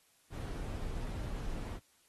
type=noise; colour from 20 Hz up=brown; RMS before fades=-39 dBFS; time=0.3-1.8 s; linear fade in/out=50 ms; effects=white hiss -69 dBFS RMS until 2.08 s + AAC 32 kbps